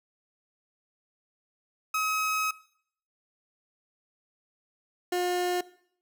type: tone pair in turn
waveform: 30% pulse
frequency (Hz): 1274 / 357.5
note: D#6 / F4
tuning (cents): +41 / +41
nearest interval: octave + minor seventh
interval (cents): 2200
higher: first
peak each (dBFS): -23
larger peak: neither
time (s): 1.94-2.51 / 5.12-5.61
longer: first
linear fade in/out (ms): 5
effects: noise-tail reverb RT60 0.6 s tail -19 dB re dry